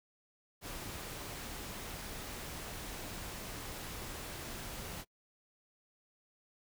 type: noise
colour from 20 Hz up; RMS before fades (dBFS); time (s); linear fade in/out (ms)
pink; -44; 0.61-5.05; 50
effects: noise-tail reverb RT60 0.1 s tail -25 dB re dry